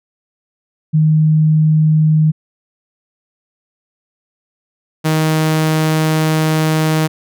sine / sawtooth tone pair in turn, 155.56 / 157.1 Hz, D#3 / D#3, 0 / +17 cents, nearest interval unison, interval 17 cents, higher second, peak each -8 dBFS, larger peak neither, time 0.93-2.32 / 5.04-7.08 s, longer second, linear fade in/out 20 ms, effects none

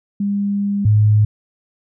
sine tone pair in turn, 201.5 / 106.06 Hz, G3 / G#2, +48 / +37 cents, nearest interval major seventh, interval 1111 cents, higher first, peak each -16 / -9 dBFS, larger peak second, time 0.2-0.85 / 0.85-1.25 s, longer first, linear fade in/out 5 ms, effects none

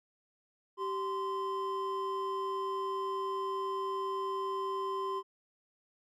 triangle tone pair together, 387.7 / 1035 Hz, G4 / C6, -19 / -19 cents, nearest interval octave + perfect fourth, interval 1700 cents, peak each -34 / -33 dBFS, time 0.77-5.23 s, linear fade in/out 50 ms, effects none

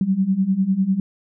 sine beating tone pair, 185.8 / 195.8 Hz, F#3 / G3, +7 / -2 cents, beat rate 10 Hz, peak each -21 / -18 dBFS, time 0.01-1 s, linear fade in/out 2 ms, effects none

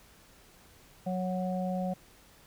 harmonic tone, 184 Hz, F#3, 9 cents flat, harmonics 1 / 3 / 4, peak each -31 / -36 / -37 dBFS, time 1.06-1.94 s, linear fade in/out 10 ms, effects pink hiss -58 dBFS RMS until 2.46 s

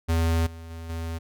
square tone with level steps, 82.41 Hz, E2, in tune, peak -21 / -39 / -36 / -30 dBFS, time 0.08-1.19 s, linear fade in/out 20 ms, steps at 0.46 / 0.7 / 0.89 s, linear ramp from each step 10 ms, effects none

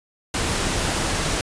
pink noise, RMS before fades -23 dBFS, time 0.34-1.41 s, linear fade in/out 2 ms, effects resampled to 22050 Hz

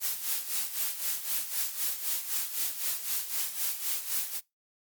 blue noise with tremolo, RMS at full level -29 dBFS, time 0-4.41 s, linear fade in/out 50 ms, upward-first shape sine, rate 3.9 Hz, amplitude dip 70%, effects noise-tail reverb RT60 0.2 s tail -22 dB re dry + Opus 48 kbps

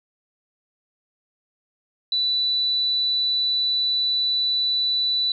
sine tone, 3970 Hz, B7, 8 cents sharp, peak -19 dBFS, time 2.12-5.32 s, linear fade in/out 2 ms, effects none

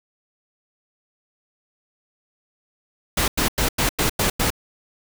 pink noise bursts, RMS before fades -20 dBFS, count 7, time 3.17-4.504 s, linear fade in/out 5 ms, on 110 ms, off 94 ms, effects none

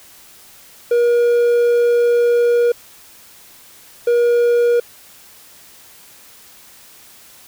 triangle tone bursts at uneven times, 477 Hz, A#4, 40 cents sharp, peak -9 dBFS, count 2, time 0.91-2.72 / 4.07-4.8 s, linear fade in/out 5 ms, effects white hiss -44 dBFS RMS until 7.47 s

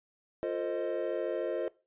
triangle chord, F dominant seventh, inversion none, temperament equal with one note detuned, 349.2 / 449.5 / 523.3 / 622.3 Hz, F4 / A4 / C5 / Eb5, 0 / +37 / 0 / 0 cents, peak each -34 dBFS, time 0.43-1.68 s, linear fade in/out 0 ms, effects noise-tail reverb RT60 0.3 s tail -20 dB re dry + resampled to 8000 Hz

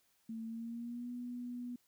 sine tone with pitch glide, 225.3 to 244.3 Hz, A3 to B3, +41 to -19 cents, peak -40 dBFS, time 0.29-1.76 s, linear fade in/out 5 ms, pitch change +140 cents, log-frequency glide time 0.46-1.1 s, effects white hiss -74 dBFS RMS until 1.87 s

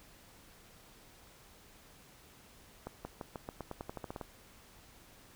accelerating click train, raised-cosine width 1 ms, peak -26 dBFS, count 14, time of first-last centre 2.87-4.212 s, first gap 180 ms, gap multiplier 0.9, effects pink hiss -59 dBFS RMS until 5.35 s

